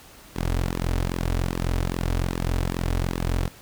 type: tone with flanger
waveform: sawtooth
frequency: 43.65 Hz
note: F1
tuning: in tune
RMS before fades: -25 dBFS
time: 0.35-3.49 s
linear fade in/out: 20 ms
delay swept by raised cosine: 1.3 to 5.9 ms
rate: 2.5 Hz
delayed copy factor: -0.75
effects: pink hiss -48 dBFS RMS until 3.61 s

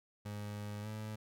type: tone with pitch glide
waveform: 30% pulse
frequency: 103.83 to 107.8 Hz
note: G#2 to A2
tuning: 0 to -35 cents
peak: -38 dBFS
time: 0.25-1.16 s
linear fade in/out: 10 ms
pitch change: +65 cents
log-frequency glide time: 0.82-0.87 s
effects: none

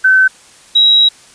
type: tone pair in turn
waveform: sine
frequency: 1529 / 3853 Hz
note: G6 / B7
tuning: -44 / -44 cents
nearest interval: octave + major third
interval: 1600 cents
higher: second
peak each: -5 dBFS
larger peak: neither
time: 0.04-0.28 / 0.75-1.09 s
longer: second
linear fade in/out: 10 ms
effects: white hiss -42 dBFS RMS until 1.34 s + resampled to 22050 Hz

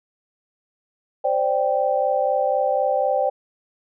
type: chord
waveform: sine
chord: C suspended second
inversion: none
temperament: equal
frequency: 523.3 / 587.3 / 784 Hz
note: C5 / D5 / G5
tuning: 0 / 0 / 0 cents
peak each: -22 dBFS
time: 1.24-3.3 s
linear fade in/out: 10 ms
effects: none

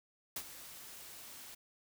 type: noise with ADSR envelope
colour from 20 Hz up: white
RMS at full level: -38 dBFS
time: 0.36-1.55 s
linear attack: 4 ms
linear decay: 60 ms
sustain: -13 dB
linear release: 9 ms
effects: none

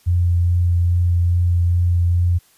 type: tone with vibrato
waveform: sine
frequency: 87.31 Hz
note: F2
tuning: in tune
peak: -13 dBFS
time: 0.06-2.39 s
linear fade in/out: 20 ms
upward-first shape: triangle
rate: 2.4 Hz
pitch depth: 15 cents each way
effects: white hiss -55 dBFS RMS until 2.57 s + resampled to 32000 Hz

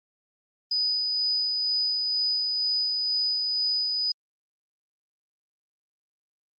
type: tone with tremolo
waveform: sine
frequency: 4978 Hz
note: D#8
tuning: in tune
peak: -22 dBFS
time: 0.71-4.12 s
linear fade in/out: 5 ms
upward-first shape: sine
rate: 2.1 Hz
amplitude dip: 25%
effects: Opus 32 kbps

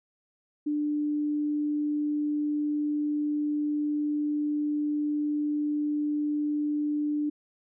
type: tone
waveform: sine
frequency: 296.8 Hz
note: D4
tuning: 18 cents sharp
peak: -25 dBFS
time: 0.66-7.3 s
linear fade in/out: 10 ms
effects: none

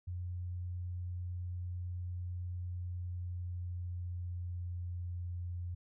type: tone with pitch glide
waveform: sine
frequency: 89.1 to 87.97 Hz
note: F2 to F2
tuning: +35 to +13 cents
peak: -37 dBFS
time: 0.07-5.75 s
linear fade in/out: 10 ms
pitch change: -22 cents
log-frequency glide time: 2.65-5.28 s
effects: none

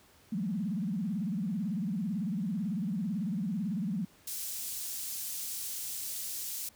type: tone with vibrato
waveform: sine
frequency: 196 Hz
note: G3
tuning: in tune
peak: -30 dBFS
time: 0.32-4.05 s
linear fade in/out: 5 ms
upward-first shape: sine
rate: 18 Hz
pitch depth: 270 cents each way
type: high-pass noise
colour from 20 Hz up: pink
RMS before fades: -38 dBFS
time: 4.27-6.69 s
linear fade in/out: 5 ms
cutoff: 6900 Hz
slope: 12 dB/octave
effects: pink hiss -61 dBFS RMS until 6.75 s + high-pass 60 Hz 12 dB/octave

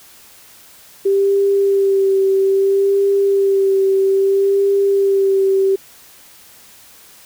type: tone with vibrato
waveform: sine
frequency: 392 Hz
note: G4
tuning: in tune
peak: -11 dBFS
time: 1.05-5.76 s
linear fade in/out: 10 ms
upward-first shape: sine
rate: 0.61 Hz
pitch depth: 23 cents each way
effects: white hiss -44 dBFS RMS until 7.25 s

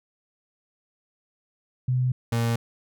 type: tone pair in turn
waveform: sine / 35% pulse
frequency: 126.8 / 116.37 Hz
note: B2 / A#2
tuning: +46 / -3 cents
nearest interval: minor second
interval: 149 cents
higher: first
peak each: -20 dBFS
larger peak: neither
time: 1.88-2.12 / 2.32-2.56 s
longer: neither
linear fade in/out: 5 ms
effects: none

